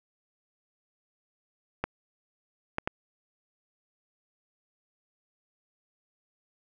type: clicks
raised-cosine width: 0.5 ms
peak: -13 dBFS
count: 3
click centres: 1.84 / 2.784 / 2.875 s
effects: none